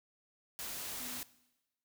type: tone in noise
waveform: sine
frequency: 246.9 Hz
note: B3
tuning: in tune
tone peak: -51 dBFS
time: 1-1.2 s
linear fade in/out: 0 ms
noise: white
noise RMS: -42 dBFS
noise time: 0.59-1.23 s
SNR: -12 dB
effects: noise-tail reverb RT60 1.0 s tail -19 dB re dry

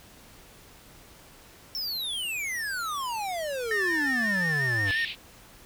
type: exponential sweep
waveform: square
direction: down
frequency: 5460 to 94.1 Hz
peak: -30 dBFS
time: 1.75-4.91 s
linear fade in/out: 0 ms
type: tone with vibrato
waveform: triangle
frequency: 1794 Hz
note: A6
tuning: 33 cents sharp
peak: -23 dBFS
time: 3.71-5.05 s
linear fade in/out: 2 ms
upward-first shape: sine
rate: 5.6 Hz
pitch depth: 51 cents each way
type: band-pass noise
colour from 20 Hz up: pink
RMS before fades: -35 dBFS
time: 4.85-5.16 s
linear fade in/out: 50 ms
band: 2300 to 4000 Hz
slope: 48 dB/octave
effects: pink hiss -52 dBFS RMS until 5.65 s

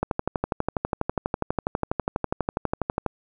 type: click train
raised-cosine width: 1 ms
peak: -9 dBFS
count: 38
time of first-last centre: 0.03-3.063 s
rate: 12.2 Hz
effects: none

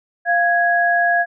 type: tone pair together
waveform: sine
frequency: 695.4 / 1661.2 Hz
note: F5 / G#6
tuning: -8 / 0 cents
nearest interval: octave + minor third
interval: 1508 cents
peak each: -16 dBFS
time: 0.25-1.26 s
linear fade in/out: 50 ms
effects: none

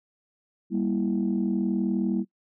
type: chord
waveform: sine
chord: E diminished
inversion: first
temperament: just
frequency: 197.78 / 237.3 / 329.6 Hz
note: G3 / Bb3 / E4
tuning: +16 / +31 / 0 cents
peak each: -25 / -27 / -28 dBFS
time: 0.7-2.25 s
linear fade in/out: 50 ms
effects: noise-tail reverb RT60 0.1 s tail -22 dB re dry + tanh soft clip ceiling -16 dBFS

